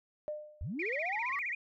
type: tone with exponential decay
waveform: sine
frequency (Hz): 603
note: D5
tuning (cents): +46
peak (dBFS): -32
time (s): 0.28-0.74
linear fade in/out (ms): 0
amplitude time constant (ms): 100
type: linear sweep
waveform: sine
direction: up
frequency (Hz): 55.1 to 1175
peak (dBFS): -35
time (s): 0.61-1.39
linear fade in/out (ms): 0
type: tone with vibrato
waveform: sine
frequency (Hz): 2146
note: C7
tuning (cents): +43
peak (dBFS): -33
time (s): 0.79-1.55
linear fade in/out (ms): 5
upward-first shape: sine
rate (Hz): 15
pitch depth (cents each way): 240
effects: tanh soft clip ceiling -24 dBFS